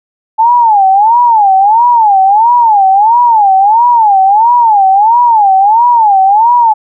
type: tone with vibrato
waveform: sine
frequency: 861 Hz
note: A5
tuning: 38 cents flat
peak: -3 dBFS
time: 0.38-6.74 s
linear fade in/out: 20 ms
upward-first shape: sine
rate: 1.5 Hz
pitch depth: 210 cents each way
effects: none

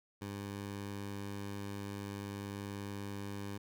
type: tone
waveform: 15% pulse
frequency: 100.5 Hz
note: G2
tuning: 44 cents sharp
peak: -34 dBFS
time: 0.21-3.58 s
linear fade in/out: 10 ms
effects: none

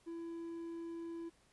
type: tone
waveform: triangle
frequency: 334.5 Hz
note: E4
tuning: 25 cents sharp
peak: -40 dBFS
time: 0.06-1.3 s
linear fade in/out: 20 ms
effects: pink hiss -70 dBFS RMS until 1.52 s + resampled to 24000 Hz

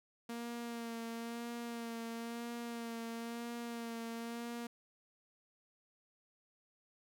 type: tone with vibrato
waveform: sawtooth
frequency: 233.1 Hz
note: A#3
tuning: in tune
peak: -37 dBFS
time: 0.29-4.67 s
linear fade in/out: 5 ms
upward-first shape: sine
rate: 1 Hz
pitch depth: 26 cents each way
effects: none

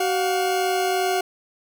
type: tone pair together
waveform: 40% pulse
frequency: 377.9 / 713.4 Hz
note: F#4 / F5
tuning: +37 / +37 cents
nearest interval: major seventh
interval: 1100 cents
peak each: -22 dBFS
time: 0-1.21 s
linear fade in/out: 5 ms
effects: none

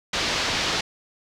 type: low-pass noise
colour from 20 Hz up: white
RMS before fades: -25 dBFS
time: 0.13-0.81 s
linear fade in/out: 5 ms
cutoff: 5100 Hz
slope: 24 dB/octave
effects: none

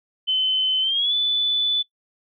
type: tone with pitch glide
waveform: sine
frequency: 3051 to 3484 Hz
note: G7 to A7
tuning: -48 to -18 cents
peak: -18 dBFS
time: 0.27-1.83 s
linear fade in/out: 20 ms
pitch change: +230 cents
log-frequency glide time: 0.81-1.14 s
effects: noise-tail reverb RT60 0.1 s tail -19 dB re dry

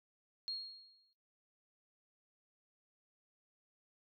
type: tone with exponential decay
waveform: sine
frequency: 4272 Hz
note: C8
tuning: 35 cents sharp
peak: -36 dBFS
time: 0.48-1.13 s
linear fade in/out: 0 ms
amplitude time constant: 140 ms
effects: noise-tail reverb RT60 0.5 s tail -24 dB re dry

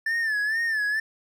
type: tone with vibrato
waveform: triangle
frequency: 1760 Hz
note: A6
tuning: in tune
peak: -21 dBFS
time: 0.06-1 s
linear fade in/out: 5 ms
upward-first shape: sine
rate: 2.2 Hz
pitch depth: 93 cents each way
effects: none

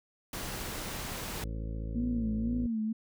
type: noise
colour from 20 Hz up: pink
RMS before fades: -38 dBFS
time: 0.33-1.44 s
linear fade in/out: 2 ms
type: harmonic tone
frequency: 55 Hz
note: A1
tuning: in tune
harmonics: 1 / 2 / 3 / 4 / 5 / 6 / 8 / 9 / 10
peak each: -35 / -41 / -45 / -47 / -49 / -51 / -53 / -54 / -55 dBFS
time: 1.42-2.67 s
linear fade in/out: 5 ms
type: tone with vibrato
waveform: sine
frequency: 230.5 Hz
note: A#3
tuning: 19 cents flat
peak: -29 dBFS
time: 1.95-2.93 s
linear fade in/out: 10 ms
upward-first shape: sine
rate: 2 Hz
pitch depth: 110 cents each way
effects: none

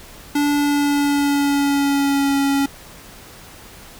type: tone with pitch glide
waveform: square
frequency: 290 to 277.7 Hz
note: D4 to C#4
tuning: -22 to +3 cents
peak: -16 dBFS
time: 0.35-2.66 s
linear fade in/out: 5 ms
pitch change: -75 cents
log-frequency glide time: 0.5-2.38 s
effects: pink hiss -41 dBFS RMS until 3.99 s

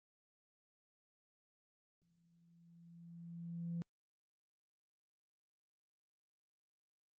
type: tone with exponential growth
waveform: sine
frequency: 169.6 Hz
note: E3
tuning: 50 cents sharp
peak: -36 dBFS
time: 2.02-3.82 s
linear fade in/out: 0 ms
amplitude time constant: 390 ms
effects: tanh soft clip ceiling -35 dBFS + Opus 24 kbps

